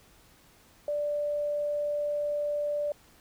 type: tone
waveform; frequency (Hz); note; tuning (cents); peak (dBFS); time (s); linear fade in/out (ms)
sine; 587.3; D5; 0; -27; 0.88-2.92; 2
effects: pink hiss -59 dBFS RMS until 3.2 s